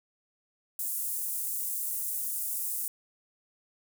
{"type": "high-pass noise", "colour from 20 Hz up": "pink", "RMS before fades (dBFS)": -33, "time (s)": [0.79, 2.88], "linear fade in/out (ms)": 2, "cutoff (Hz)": 9200, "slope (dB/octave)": 24, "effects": []}